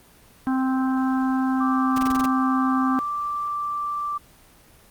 harmonic tone, 261.6 Hz, C4, in tune, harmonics 1 / 3 / 4 / 5 / 6, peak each -20 / -30 / -32 / -34 / -36 dBFS, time 0.47-2.99 s, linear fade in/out 0 ms
sine tone, 1173 Hz, D6, 2 cents flat, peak -24 dBFS, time 1.6-4.18 s, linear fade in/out 10 ms
pink noise bursts, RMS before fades -32 dBFS, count 7, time 1.96-2.26 s, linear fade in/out 5 ms, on 24 ms, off 22 ms
effects pink hiss -52 dBFS RMS until 4.9 s + Opus 24 kbps

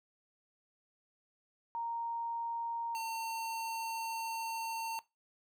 sine / square tone pair in turn, 930 / 906.7 Hz, A#5 / A#5, -4 / -48 cents, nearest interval unison, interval 44 cents, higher first, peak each -35 / -36 dBFS, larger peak first, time 1.75-2.95 / 2.95-4.99 s, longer second, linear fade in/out 0 ms, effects noise-tail reverb RT60 0.2 s tail -18 dB re dry

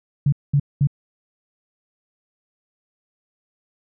sine tone bursts, 142.2 Hz, C#3, 45 cents sharp, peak -13 dBFS, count 3, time 0.26-0.872 s, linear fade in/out 5 ms, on 64 ms, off 210 ms, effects none

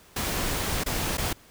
pink noise with dropouts, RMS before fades -28 dBFS, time 0.16-1.33 s, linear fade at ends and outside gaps 5 ms, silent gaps 0.837-0.861 / 1.172-1.18 s, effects pink hiss -54 dBFS RMS until 1.5 s

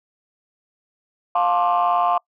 sine chord, D minor seventh, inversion first, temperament just, 704.8 / 881 / 1057.2 / 1174.7 Hz, F5 / A5 / C6 / D6, +16 / +2 / +18 / 0 cents, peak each -18 / -23 / -20 / -23 dBFS, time 1.35-2.18 s, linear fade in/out 5 ms, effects noise-tail reverb RT60 0.1 s tail -25 dB re dry + tanh soft clip ceiling -10 dBFS

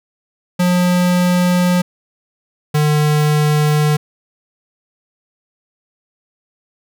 square tone pair in turn, 178.8 / 150.35 Hz, F3 / D3, +41 / +41 cents, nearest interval minor third, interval 300 cents, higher first, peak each -12 dBFS, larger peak neither, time 0.59-1.82 / 2.74-3.97 s, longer neither, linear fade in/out 10 ms, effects none

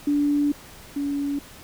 sine tone pair in turn, 290 / 284 Hz, D4 / C#4, -22 / +42 cents, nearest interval unison, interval 36 cents, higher first, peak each -18 / -23 dBFS, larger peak first, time 0.07-0.52 / 0.96-1.39 s, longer first, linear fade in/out 5 ms, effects pink hiss -45 dBFS RMS until 1.63 s

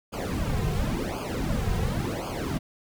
brown noise with flanger, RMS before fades -28 dBFS, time 0.12-2.59 s, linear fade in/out 20 ms, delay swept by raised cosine 0.52 to 3.52 ms, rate 0.93 Hz, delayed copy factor -0.95, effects none

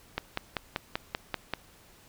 click train, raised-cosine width 0.3 ms, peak -13 dBFS, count 8, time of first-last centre 0.18-1.537 s, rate 5.16 Hz, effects pink hiss -57 dBFS RMS until 2.08 s

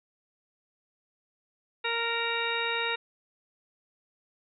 harmonic tone with a mistuned harmonic, 464.5 Hz, A#4, 6 cents flat, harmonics 1 / 2 / 3 / 4 / 5 / 6 / 8, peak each -35 / -35 / -35 / -35 / -35 / -35 / -35 dBFS, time 1.84-2.96 s, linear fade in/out 10 ms, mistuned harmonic 8, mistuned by +16 cents, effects none

